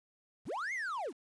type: linear two-way sweep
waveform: triangle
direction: up then down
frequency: 32.7 to 2185 to 201.9 Hz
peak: -33 dBFS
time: 0.45-1.13 s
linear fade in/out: 50 ms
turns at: 0.73 s
effects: resampled to 22050 Hz + 10-bit